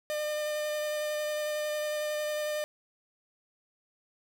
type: tone with vibrato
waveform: 45% pulse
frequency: 603 Hz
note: D5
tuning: 46 cents sharp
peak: -30 dBFS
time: 0.1-2.64 s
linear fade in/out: 0 ms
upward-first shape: sine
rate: 11 Hz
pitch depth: 10 cents each way
effects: none